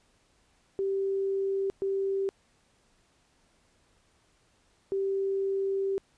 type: tone bursts at uneven times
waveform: sine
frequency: 390 Hz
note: G4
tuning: 9 cents flat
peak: -26 dBFS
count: 3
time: 0.79-1.7 / 1.82-2.29 / 4.92-5.98 s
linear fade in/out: 0 ms
effects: pink hiss -67 dBFS RMS until 6.17 s + resampled to 22050 Hz